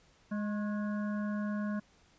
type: harmonic tone with a mistuned harmonic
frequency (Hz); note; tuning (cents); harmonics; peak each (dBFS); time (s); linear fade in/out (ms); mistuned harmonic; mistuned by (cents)
207.7; G#3; 0; 1 / 3 / 5 / 7 / 8; -32 / -44 / -47 / -48 / -50; 0.31-1.8; 10; 5; +66
effects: pink hiss -65 dBFS RMS until 2.18 s + resampled to 16000 Hz